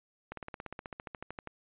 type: slowing click train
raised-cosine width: 0.5 ms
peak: -25 dBFS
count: 18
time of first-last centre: 0.32-1.473 s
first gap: 53 ms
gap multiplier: 1.03
effects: resampled to 8000 Hz